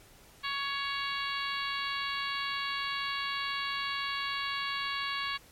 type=harmonic tone; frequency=558 Hz; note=C#5; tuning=11 cents sharp; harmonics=2 / 3 / 4 / 5 / 6 / 7 / 8; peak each=-36 / -38 / -39 / -40 / -41 / -41 / -42 dBFS; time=0.43-5.38 s; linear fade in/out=20 ms; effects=pink hiss -57 dBFS RMS until 5.51 s + MP3 64 kbps